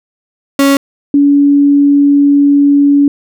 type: tone pair in turn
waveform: 35% pulse / sine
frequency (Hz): 277.2 / 284.5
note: C#4 / C#4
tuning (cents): 0 / +45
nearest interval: unison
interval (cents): 45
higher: second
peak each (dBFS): -4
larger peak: neither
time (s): 0.59-0.77 / 1.14-3.08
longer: second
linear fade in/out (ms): 2
effects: none